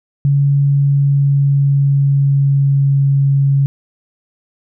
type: tone with pitch glide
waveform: sine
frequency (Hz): 140.8 to 138.62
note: C#3 to C#3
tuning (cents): +27 to 0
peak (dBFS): -9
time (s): 0.25-3.66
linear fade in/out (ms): 0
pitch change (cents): -27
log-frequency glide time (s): 0.6-3.02
effects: none